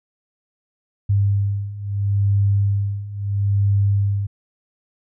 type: beating tone pair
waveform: sine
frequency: 99.8 / 100.55 Hz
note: G2 / G2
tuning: +32 / +44 cents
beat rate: 0.75 Hz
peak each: -21 / -18 dBFS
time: 1.09-4.27 s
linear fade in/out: 10 ms
effects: none